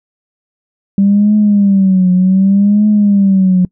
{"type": "tone with vibrato", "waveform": "sine", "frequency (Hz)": 196, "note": "G3", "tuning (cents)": 0, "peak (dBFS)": -5, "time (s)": [0.98, 3.65], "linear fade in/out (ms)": 2, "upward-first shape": "triangle", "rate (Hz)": 0.66, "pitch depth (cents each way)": 140, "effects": ["noise-tail reverb RT60 0.1 s tail -26 dB re dry", "tanh soft clip ceiling -1 dBFS"]}